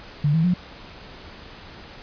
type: tone with pitch steps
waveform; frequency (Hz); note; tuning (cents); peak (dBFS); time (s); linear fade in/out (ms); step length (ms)
sine; 146.83 / 161.98 / 178.69; D3 / E3 / F3; 0 / -30 / +40; -16; 0.24-0.54; 5; 100
effects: pink hiss -42 dBFS RMS until 2.02 s + resampled to 11025 Hz